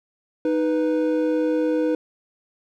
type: tone pair together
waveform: triangle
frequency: 311.1 / 492.9 Hz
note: D#4 / B4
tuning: 0 / -3 cents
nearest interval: minor sixth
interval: 797 cents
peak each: -19 / -20 dBFS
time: 0.45-1.95 s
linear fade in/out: 2 ms
effects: none